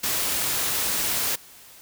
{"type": "noise", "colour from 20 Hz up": "white", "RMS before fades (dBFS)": -25, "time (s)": [0.03, 1.36], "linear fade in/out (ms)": 10, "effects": ["white hiss -48 dBFS RMS until 1.81 s"]}